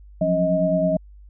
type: tone cluster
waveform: sine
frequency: 174.8 / 184.1 / 273.2 / 629 Hz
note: F3 / F#3 / C#4 / D#5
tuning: +2 / -8 / -25 / +19 cents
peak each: -23 / -27 / -27 / -19 dBFS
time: 0.21-0.97 s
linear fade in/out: 5 ms
effects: added 50 Hz sine -42 dBFS peak until 1.29 s